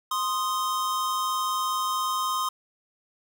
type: tone pair together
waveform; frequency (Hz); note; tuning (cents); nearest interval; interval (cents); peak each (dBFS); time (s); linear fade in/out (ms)
square; 1046.5 / 1243.5; C6 / D#6; 0 / -1; minor third; 299; -28 / -29; 0.11-2.49; 5
effects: none